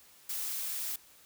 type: noise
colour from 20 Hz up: blue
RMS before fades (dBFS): -36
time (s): 0.29-0.96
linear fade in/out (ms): 5
effects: white hiss -59 dBFS RMS until 1.25 s